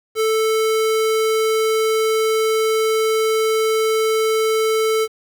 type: tone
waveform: square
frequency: 440 Hz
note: A4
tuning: in tune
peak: -16 dBFS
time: 0.15-5.08 s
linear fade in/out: 50 ms
effects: 8-bit